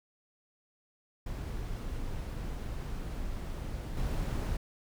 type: noise with level steps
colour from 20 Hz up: brown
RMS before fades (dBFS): -37 / -32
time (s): 1.26-4.57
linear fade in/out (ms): 5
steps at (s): 3.97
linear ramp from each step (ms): 2
effects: none